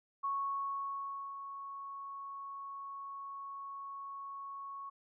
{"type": "tone with ADSR envelope", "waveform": "sine", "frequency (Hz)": 1106, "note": "C#6", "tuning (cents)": -4, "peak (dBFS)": -32, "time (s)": [0.23, 4.9], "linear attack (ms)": 17, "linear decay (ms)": 1100, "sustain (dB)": -10, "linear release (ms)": 12, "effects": []}